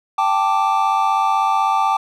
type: chord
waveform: triangle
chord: G suspended second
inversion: none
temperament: equal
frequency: 784 / 880 / 1174.7 Hz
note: G5 / A5 / D6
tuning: 0 / 0 / 0 cents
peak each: -17 dBFS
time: 0.18-1.97 s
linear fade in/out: 5 ms
effects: none